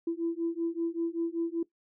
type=beating tone pair; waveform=sine; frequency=331.9 / 337.1 Hz; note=E4 / E4; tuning=+12 / +39 cents; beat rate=5.2 Hz; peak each=-31 dBFS; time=0.07-1.63 s; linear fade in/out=5 ms; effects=noise-tail reverb RT60 0.1 s tail -18 dB re dry + tanh soft clip ceiling -21 dBFS